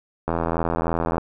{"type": "click train", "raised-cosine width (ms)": 1, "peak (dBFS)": -9, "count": 76, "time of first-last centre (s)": [0.28, 1.181], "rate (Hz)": 83.2, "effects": []}